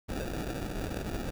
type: noise with sample-and-hold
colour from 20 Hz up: pink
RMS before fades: -35 dBFS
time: 0.08-1.31 s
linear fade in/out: 20 ms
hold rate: 1050 Hz
effects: none